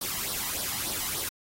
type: noise with flanger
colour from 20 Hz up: white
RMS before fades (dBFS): -32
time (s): 0.01-1.29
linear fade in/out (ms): 5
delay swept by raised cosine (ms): 0.2 to 1.03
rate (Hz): 3.4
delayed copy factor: +0.65
effects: AAC 48 kbps